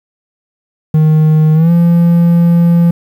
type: tone with pitch glide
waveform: triangle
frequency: 155.56 to 170.62 Hz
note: D#3 to F3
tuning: 0 to -40 cents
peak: -3 dBFS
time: 0.94-2.91 s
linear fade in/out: 5 ms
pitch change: +160 cents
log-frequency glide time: 1.54-1.71 s
effects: 7-bit